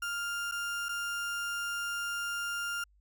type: tone with dropouts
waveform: 35% pulse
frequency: 1400 Hz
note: F6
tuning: 4 cents sharp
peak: -31 dBFS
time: 0.02-2.84 s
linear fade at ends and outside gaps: 5 ms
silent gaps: 0.514-0.52 / 0.886-0.89 s
effects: added 50 Hz sine -62 dBFS peak until 3 s